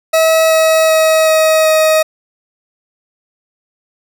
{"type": "tone with pitch steps", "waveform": "40% pulse", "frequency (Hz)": [644, 640.3, 636.6, 632.9, 629.3], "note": ["E5", "D#5", "D#5", "D#5", "D#5"], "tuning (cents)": [-41, 49, 39, 29, 19], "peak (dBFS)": -7, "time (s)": [0.13, 2.03], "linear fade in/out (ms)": 10, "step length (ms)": 380, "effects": []}